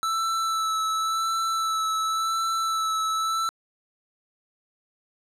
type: tone with vibrato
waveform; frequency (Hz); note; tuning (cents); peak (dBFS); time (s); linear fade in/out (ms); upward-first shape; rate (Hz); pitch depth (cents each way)
square; 1318.5; E6; 0; -24; 0.03-3.49; 0; sine; 0.92; 18
effects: low-pass 10000 Hz 12 dB/octave